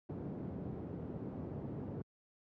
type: band-pass noise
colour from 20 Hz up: pink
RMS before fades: -43 dBFS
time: 0.09-2.02 s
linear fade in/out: 5 ms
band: 110 to 360 Hz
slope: 12 dB/octave
effects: high-pass 60 Hz 12 dB/octave